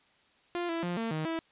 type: tone with pitch steps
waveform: sawtooth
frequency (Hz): 348.8 / 332.5 / 175.7 / 227.3 / 156.5 / 327.2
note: F4 / E4 / F3 / A#3 / D#3 / E4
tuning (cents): -2 / +15 / +11 / -43 / +10 / -13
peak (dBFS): -27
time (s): 0.55-1.39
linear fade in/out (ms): 0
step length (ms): 140
effects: white hiss -65 dBFS RMS until 1.51 s + resampled to 8000 Hz